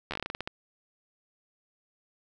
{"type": "slowing click train", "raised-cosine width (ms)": 0.3, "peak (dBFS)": -17, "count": 12, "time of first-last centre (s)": [0.11, 0.475], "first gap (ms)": 12, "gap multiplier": 1.19, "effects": []}